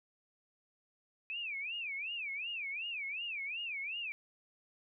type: tone with vibrato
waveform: sine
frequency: 2489 Hz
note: D#7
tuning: in tune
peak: -37 dBFS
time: 1.3-4.12 s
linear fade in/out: 0 ms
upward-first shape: sine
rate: 2.7 Hz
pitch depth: 240 cents each way
effects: none